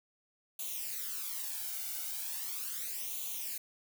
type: noise with flanger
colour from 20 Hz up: blue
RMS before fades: -39 dBFS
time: 0.59-3.58 s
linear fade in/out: 5 ms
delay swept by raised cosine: 0.29 to 1.39 ms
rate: 0.38 Hz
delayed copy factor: +0.75
effects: none